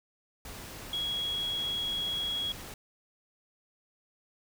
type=tone in noise; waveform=sine; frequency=3322 Hz; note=G#7; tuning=in tune; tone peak=-30 dBFS; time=0.93-2.52 s; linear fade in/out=2 ms; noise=pink; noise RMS=-44 dBFS; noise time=0.45-2.74 s; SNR=+11 dB; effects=none